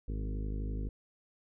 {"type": "harmonic tone with a mistuned harmonic", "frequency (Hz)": 51.91, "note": "G#1", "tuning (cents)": 0, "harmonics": [1, 2, 3, 4, 5, 6, 7, 8, 9], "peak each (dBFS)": [-34, -42, -46, -48, -46, -52, -53, -53, -54], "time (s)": [0.08, 0.89], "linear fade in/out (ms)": 5, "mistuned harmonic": 4, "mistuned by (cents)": -20, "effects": []}